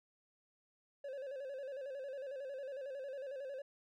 triangle tone with vibrato, 542 Hz, C#5, 39 cents flat, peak -40 dBFS, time 1.04-3.62 s, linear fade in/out 5 ms, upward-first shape square, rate 11 Hz, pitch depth 73 cents each way, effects none

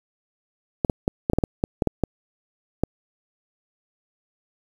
clicks, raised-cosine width 2 ms, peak -6 dBFS, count 12, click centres 0.848 / 0.898 / 1.079 / 1.299 / 1.334 / 1.386 / 1.438 / 1.639 / 1.822 / 1.873 / 2.037 / 2.836 s, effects 7-bit

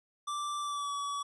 square tone with pitch glide, 1173 to 1139.6 Hz, D6 to C#6, -2 to +48 cents, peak -34 dBFS, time 0.27-1.23 s, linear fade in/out 10 ms, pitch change -50 cents, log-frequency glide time 0.6-0.92 s, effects resampled to 24000 Hz

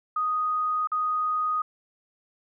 sine tone with dropouts, 1244.5 Hz, D#6, in tune, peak -23 dBFS, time 0.16-1.62 s, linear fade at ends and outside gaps 5 ms, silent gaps 0.873-0.917 s, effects none

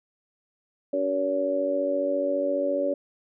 harmonic tone, 94.6 Hz, F#2, 39 cents sharp, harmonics 3 / 4 / 5 / 6, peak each -30 / -33 / -34 / -24 dBFS, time 0.93-2.94 s, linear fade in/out 5 ms, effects none

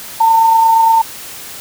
sine tone with amplitude modulation, 903 Hz, A5, 45 cents sharp, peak -5 dBFS, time 0.2-1.02 s, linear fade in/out 10 ms, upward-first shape sine, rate 28.6 Hz, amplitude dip 30%, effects white hiss -30 dBFS RMS until 1.6 s

